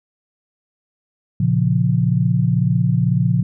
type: chord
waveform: sine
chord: Bb minor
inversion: none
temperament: equal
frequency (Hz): 116.54 / 138.59 / 174.61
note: Bb2 / Db3 / F3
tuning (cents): 0 / 0 / 0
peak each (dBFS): -18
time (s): 1.4-3.43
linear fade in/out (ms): 5
effects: none